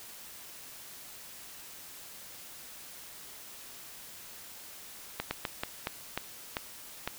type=slowing click train; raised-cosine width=0.3 ms; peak=-15 dBFS; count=8; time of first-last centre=5.2-7.076 s; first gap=110 ms; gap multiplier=1.29; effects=white hiss -48 dBFS RMS until 7.18 s